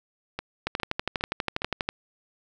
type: two click trains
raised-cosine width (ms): 0.3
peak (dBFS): -15 / -10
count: 4 / 16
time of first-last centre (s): 0.39-1.62 / 0.67-1.89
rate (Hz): 2.44 / 12.3
effects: none